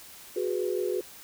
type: tone cluster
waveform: sine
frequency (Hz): 365.9 / 412 / 493.6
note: F#4 / G#4 / B4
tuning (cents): -19 / -14 / -1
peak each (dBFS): -29 / -31 / -33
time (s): 0.36-1.01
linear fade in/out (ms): 5
effects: white hiss -48 dBFS RMS until 1.23 s